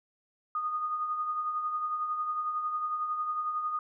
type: tone with tremolo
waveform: sine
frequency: 1233 Hz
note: D#6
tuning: 16 cents flat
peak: -27 dBFS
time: 0.55-3.79 s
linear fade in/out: 2 ms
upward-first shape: triangle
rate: 11 Hz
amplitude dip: 50%
effects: none